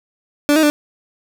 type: tone with pitch steps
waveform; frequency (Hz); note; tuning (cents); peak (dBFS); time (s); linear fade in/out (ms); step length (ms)
30% pulse; 291.8 / 314.5 / 295.6; D4 / D#4 / D4; -11 / +19 / +11; -8; 0.49-0.7; 0; 70
effects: none